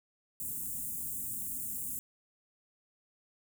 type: band-stop noise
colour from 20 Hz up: white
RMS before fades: -38 dBFS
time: 0.4-1.99 s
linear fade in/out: 0 ms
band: 290 to 7500 Hz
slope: 48 dB/octave
effects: none